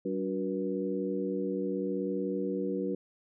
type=harmonic tone with a mistuned harmonic; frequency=96 Hz; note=G2; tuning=36 cents flat; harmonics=2 / 3 / 4 / 5; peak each=-35 / -35 / -35 / -35 dBFS; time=0.05-2.95 s; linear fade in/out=5 ms; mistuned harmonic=4; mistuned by=-70 cents; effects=none